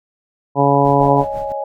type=harmonic tone; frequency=140.6 Hz; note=C#3; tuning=25 cents sharp; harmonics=1 / 2 / 3 / 4 / 5 / 6 / 7; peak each=-18 / -18 / -18 / -18 / -18 / -18 / -18 dBFS; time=0.55-1.25 s; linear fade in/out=50 ms
type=noise with tremolo; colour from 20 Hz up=brown; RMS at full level=-32 dBFS; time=0.85-1.52 s; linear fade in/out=0 ms; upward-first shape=sine; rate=6.1 Hz; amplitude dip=80%
type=chord; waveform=sine; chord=C# suspended second; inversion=none; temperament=just; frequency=554.4 / 623.7 / 831.5 Hz; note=C#5 / D#5 / G#5; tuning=0 / +4 / +2 cents; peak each=-24 / -27 / -24 dBFS; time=1-1.64 s; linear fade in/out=5 ms
effects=none